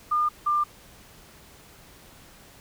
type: tone pair in turn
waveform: sine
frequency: 1211 / 1193.6 Hz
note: D#6 / D6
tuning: -47 / +28 cents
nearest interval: unison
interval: 25 cents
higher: first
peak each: -20 dBFS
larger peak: neither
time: 0.11-0.29 / 0.46-0.64 s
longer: neither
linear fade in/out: 10 ms
effects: pink hiss -51 dBFS RMS until 2.6 s